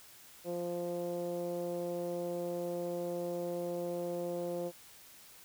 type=tone with low-pass filter; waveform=10% pulse; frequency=174.3 Hz; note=F3; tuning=3 cents flat; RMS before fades=-37 dBFS; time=0.44-4.72 s; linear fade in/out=50 ms; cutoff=490 Hz; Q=3; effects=white hiss -56 dBFS RMS until 5.44 s